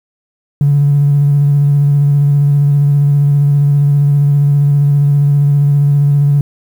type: tone with vibrato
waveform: triangle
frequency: 143.2 Hz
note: D3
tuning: 43 cents flat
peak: -3 dBFS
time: 0.61-6.41 s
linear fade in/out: 2 ms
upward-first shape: square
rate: 15 Hz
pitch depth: 17 cents each way
effects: tanh soft clip ceiling -4 dBFS + 7-bit